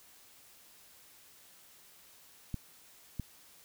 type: clicks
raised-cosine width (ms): 5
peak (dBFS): -23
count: 2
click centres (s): 2.543 / 3.197
effects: white hiss -59 dBFS RMS until 3.64 s